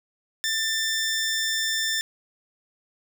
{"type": "tone", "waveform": "15% pulse", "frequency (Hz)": 1780, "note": "A6", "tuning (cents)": 20, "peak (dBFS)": -17, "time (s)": [0.44, 2.01], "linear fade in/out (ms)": 0, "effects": []}